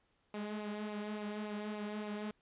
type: tone with flanger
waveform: sawtooth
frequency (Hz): 210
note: G#3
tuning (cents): +19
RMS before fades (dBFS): -41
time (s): 0.34-2.31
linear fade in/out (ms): 2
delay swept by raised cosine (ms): 0.58 to 4.08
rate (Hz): 3.5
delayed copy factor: -0.55
effects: pink hiss -75 dBFS RMS until 2.41 s + resampled to 8000 Hz